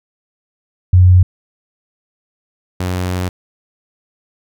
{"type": "tone pair in turn", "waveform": ["sine", "sawtooth"], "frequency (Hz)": [91, 91], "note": ["F#2", "F#2"], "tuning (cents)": [-28, -28], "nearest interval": "unison", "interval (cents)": 0, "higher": "neither", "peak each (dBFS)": [-4, -13], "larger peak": "first", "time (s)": [[0.93, 1.23], [2.8, 3.29]], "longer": "second", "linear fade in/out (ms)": 5, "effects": []}